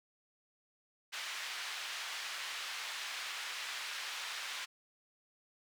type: band-pass noise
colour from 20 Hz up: white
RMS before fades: -42 dBFS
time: 1.12-4.66 s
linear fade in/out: 20 ms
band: 1200 to 3600 Hz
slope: 12 dB/octave
effects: none